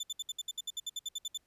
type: tone bursts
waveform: 30% pulse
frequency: 3520 Hz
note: A7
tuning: in tune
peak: -32 dBFS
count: 15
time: 0-1.376 s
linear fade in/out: 5 ms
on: 32 ms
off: 64 ms
effects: pink hiss -75 dBFS RMS until 1.46 s + resampled to 32000 Hz